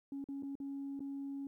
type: tone with dropouts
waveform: sine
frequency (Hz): 277.2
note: C#4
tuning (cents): 0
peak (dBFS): -38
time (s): 0.12-1.47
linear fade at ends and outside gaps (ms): 2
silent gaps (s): 0.242-0.287 / 0.425-0.432 / 0.554-0.601 / 0.994-1.004
effects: tanh soft clip ceiling -36 dBFS + 13-bit